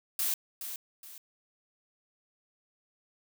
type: noise with echo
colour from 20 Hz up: blue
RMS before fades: -30 dBFS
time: 0.19-0.34 s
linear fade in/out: 2 ms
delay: 420 ms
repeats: 2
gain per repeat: -9 dB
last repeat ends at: 1.18 s
effects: none